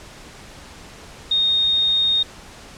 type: tone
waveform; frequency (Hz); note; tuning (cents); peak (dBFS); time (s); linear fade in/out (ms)
sine; 3700; A#7; -14; -15; 1.31-2.23; 5
effects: pink hiss -41 dBFS RMS until 2.77 s + low-pass 8000 Hz 12 dB/octave